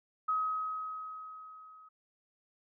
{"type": "tone with level ramp", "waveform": "sine", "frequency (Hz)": 1269, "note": "D#6", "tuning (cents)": 34, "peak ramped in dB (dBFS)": [-27, -53], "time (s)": [0.28, 1.89], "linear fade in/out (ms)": 10, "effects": []}